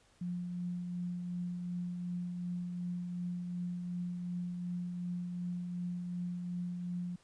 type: tone with tremolo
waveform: sine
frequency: 176.9 Hz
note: F3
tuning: 23 cents sharp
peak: -34 dBFS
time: 0.21-7.16 s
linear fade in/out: 5 ms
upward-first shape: triangle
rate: 2.7 Hz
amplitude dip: 35%
effects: pink hiss -67 dBFS RMS until 7.23 s + resampled to 22050 Hz